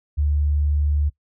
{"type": "tone", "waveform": "sine", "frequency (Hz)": 73.42, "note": "D2", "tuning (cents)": 0, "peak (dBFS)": -17, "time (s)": [0.17, 1.1], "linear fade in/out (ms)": 20, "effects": ["noise-tail reverb RT60 0.1 s tail -20 dB re dry"]}